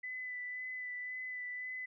sine tone with vibrato, 2000 Hz, B6, 21 cents sharp, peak -39 dBFS, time 0.03-1.86 s, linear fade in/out 10 ms, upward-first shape sine, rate 1.9 Hz, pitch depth 16 cents each way, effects none

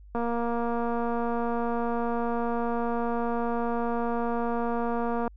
click train, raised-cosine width 1 ms, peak -17 dBFS, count 1206, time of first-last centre 0.15-5.278 s, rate 235 Hz, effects added 50 Hz sine -46 dBFS peak until 5.36 s

